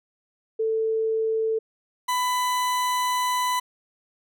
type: tone pair in turn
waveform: sine / 40% pulse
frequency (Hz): 443.6 / 997.9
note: A4 / B5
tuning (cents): +14 / +18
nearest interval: octave + major second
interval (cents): 1404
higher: second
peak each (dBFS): -21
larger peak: neither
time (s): 0.59-1.59 / 2.08-3.6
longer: second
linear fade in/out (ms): 10
effects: none